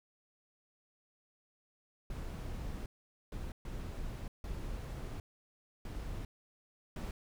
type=noise bursts at uneven times; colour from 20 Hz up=brown; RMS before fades=-41 dBFS; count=6; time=2.1-2.86 / 3.32-3.52 / 3.65-4.28 / 4.44-5.2 / 5.85-6.25 / 6.96-7.11 s; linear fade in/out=2 ms; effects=none